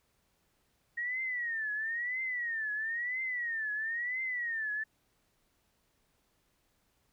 sine tone with vibrato, 1875 Hz, A#6, 10 cents sharp, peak -32 dBFS, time 0.97-4.84 s, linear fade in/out 10 ms, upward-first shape triangle, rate 1 Hz, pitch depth 190 cents each way, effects pink hiss -74 dBFS RMS until 7.12 s

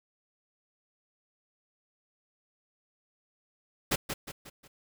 pink noise with echo, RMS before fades -27 dBFS, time 3.91-3.96 s, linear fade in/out 10 ms, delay 180 ms, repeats 4, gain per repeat -7 dB, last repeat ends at 4.68 s, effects none

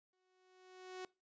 sawtooth tone with exponential growth, 370 Hz, F#4, in tune, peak -39 dBFS, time 0.13-1.05 s, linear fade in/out 2 ms, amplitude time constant 200 ms, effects noise-tail reverb RT60 0.3 s tail -23 dB re dry + resampled to 16000 Hz

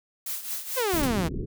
blue noise with tremolo, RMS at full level -30 dBFS, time 0.26-1.02 s, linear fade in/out 5 ms, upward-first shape triangle, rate 4.6 Hz, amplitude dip 75%
sawtooth exponential sweep, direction down, 540 to 151.9 Hz, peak -20 dBFS, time 0.76-1.29 s, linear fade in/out 20 ms
pink low-pass noise, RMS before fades -31 dBFS, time 0.93-1.46 s, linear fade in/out 10 ms, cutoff 400 Hz, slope 48 dB/octave
white noise with exponential decay, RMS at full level -27 dBFS, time 1.03-1.15 s, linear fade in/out 5 ms, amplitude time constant 25 ms
effects none

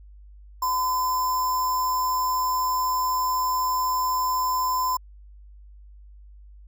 sine tone with sample-and-hold, 1012 Hz, B5, 42 cents sharp, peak -21 dBFS, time 0.62-4.97 s, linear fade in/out 5 ms, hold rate 6300 Hz, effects added 50 Hz sine -44 dBFS peak until 6.67 s

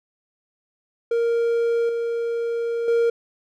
triangle tone with level steps, 466.2 Hz, A#4, in tune, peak -16 / -20 / -14 dBFS, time 1.11-3.1 s, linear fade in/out 5 ms, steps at 1.89 / 2.88 s, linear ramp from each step 2 ms, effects none

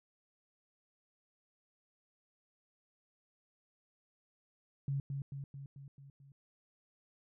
sine tone with echo, 138.59 Hz, C#3, in tune, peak -32 dBFS, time 4.88-5 s, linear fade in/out 2 ms, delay 220 ms, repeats 6, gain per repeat -4 dB, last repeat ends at 6.32 s, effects none

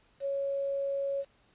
sine tone with quantisation, 554.4 Hz, C#5, in tune, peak -29 dBFS, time 0.2-1.25 s, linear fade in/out 50 ms, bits 9, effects pink hiss -66 dBFS RMS until 1.54 s + resampled to 8000 Hz

